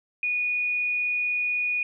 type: tone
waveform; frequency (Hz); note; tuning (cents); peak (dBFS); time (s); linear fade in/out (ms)
sine; 2461; D#7; -20; -23; 0.23-1.83; 2
effects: none